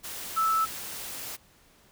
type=tone in noise; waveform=sine; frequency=1313 Hz; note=E6; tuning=7 cents flat; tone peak=-22 dBFS; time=0.36-0.66 s; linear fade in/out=20 ms; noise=white; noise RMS=-38 dBFS; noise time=0.03-1.37 s; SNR=+13 dB; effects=pink hiss -60 dBFS RMS until 1.91 s